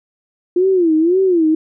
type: tone with vibrato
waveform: sine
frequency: 346.3 Hz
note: F4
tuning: 15 cents flat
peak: -10 dBFS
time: 0.56-1.55 s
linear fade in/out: 5 ms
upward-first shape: sine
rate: 1.9 Hz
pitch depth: 180 cents each way
effects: none